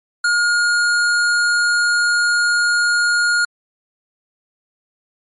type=tone; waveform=square; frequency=1427 Hz; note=F6; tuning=37 cents sharp; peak=-14 dBFS; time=0.24-3.45 s; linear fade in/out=5 ms; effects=low-pass 10000 Hz 12 dB/octave + MP3 48 kbps